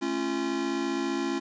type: chord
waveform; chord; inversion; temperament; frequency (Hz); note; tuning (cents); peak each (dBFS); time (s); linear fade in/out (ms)
square; A augmented; none; just; 220 / 275 / 343.8; A3 / C#4 / E#4; 0 / -14 / -27; -37 / -31 / -31; 0.01-1.4; 20
effects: resampled to 16000 Hz + 10-bit